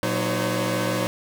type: tone cluster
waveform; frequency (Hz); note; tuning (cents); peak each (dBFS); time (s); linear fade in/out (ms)
sawtooth; 117.8 / 184 / 308.3 / 513 / 559; A#2 / F#3 / D#4 / C5 / C#5; +19 / -9 / -16 / -34 / +14; -25; 0.03-1.07; 0
effects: none